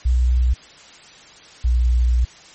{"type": "tone pair in turn", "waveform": "sine", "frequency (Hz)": [61.74, 60.3], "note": ["B1", "B1"], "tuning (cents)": [0, -41], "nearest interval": "unison", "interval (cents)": 41, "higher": "first", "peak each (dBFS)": -13, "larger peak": "neither", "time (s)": [[0.05, 0.54], [1.64, 2.25]], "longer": "second", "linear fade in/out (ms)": 10, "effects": ["white hiss -44 dBFS RMS until 2.54 s", "MP3 32 kbps"]}